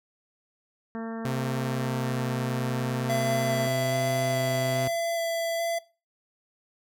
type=harmonic tone; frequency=226.3 Hz; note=A3; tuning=49 cents sharp; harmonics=1 / 2 / 3 / 4 / 5 / 6 / 7 / 8; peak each=-32 / -38 / -42 / -44 / -46 / -48 / -49 / -50 dBFS; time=0.95-3.67 s; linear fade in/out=0 ms
type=tone with pitch glide; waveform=sawtooth; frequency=130.81 to 127.97 Hz; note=C3 to C3; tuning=0 to -38 cents; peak=-24 dBFS; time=1.25-4.88 s; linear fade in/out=2 ms; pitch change=-38 cents; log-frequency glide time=1.6-2.29 s
type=tone with vibrato; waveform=square; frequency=671 Hz; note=E5; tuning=31 cents sharp; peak=-27 dBFS; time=3.09-5.79 s; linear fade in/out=10 ms; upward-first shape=square; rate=1.2 Hz; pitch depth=8 cents each way
effects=noise-tail reverb RT60 0.3 s tail -19 dB re dry